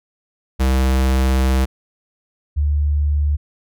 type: tone pair in turn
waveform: square / sine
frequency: 65.4 / 73.41 Hz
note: C2 / D2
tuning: 0 / 0 cents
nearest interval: major second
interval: 200 cents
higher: second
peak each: -14 dBFS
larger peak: neither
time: 0.59-1.66 / 2.56-3.37 s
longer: first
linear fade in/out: 20 ms
effects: none